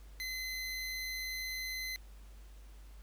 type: tone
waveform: 25% pulse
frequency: 2046 Hz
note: C7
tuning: 39 cents flat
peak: -34 dBFS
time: 0.2-1.96 s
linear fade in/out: 0 ms
effects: added 50 Hz sine -50 dBFS peak until 3.02 s + pink hiss -64 dBFS RMS until 3.02 s